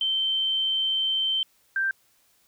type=tone pair in turn; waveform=sine; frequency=3108 / 1572.5 Hz; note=G7 / G6; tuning=-16 / +5 cents; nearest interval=octave; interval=1179 cents; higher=first; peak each=-22 dBFS; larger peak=neither; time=0.01-1.43 / 1.76-1.91 s; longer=first; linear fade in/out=2 ms; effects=white hiss -64 dBFS RMS until 2.47 s